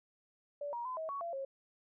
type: tone with pitch steps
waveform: sine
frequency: 578 / 948 / 1018 / 639 / 1118 / 681 / 542 Hz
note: D5 / A#5 / C6 / D#5 / C#6 / F5 / C#5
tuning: -28 / +29 / -48 / +46 / +14 / -44 / -39 cents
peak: -37 dBFS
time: 0.61-1.45 s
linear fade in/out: 5 ms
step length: 120 ms
effects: none